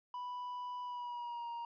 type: tone with pitch glide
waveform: triangle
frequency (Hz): 987.8 to 939.4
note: B5 to A#5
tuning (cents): 0 to +13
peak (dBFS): -38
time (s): 0.14-1.65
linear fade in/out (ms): 2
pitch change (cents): -87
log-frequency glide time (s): 0.83-1.49
effects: resampled to 11025 Hz